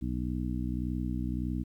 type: harmonic tone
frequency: 61.7 Hz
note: B1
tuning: 1 cent flat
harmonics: 1 / 2 / 3 / 4 / 5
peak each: -34 / -37 / -37 / -36 / -39 dBFS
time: 0.01-1.64 s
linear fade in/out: 20 ms
effects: 11-bit